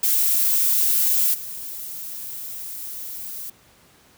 violet noise with level steps, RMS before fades -19 / -33 dBFS, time 0.03-3.5 s, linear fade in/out 5 ms, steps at 1.33 s, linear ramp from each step 20 ms, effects pink hiss -54 dBFS RMS until 4.17 s + high-pass 60 Hz 12 dB/octave

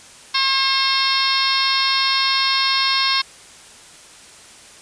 harmonic tone with a mistuned harmonic, 537 Hz, C5, 45 cents sharp, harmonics 2 / 3 / 4 / 5 / 6 / 7 / 8 / 9 / 10, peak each -22 / -27 / -25 / -27 / -28 / -23 / -22 / -28 / -24 dBFS, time 0.34-3.22 s, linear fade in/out 10 ms, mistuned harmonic 7, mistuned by -31 cents, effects white hiss -43 dBFS RMS until 4.81 s + resampled to 22050 Hz

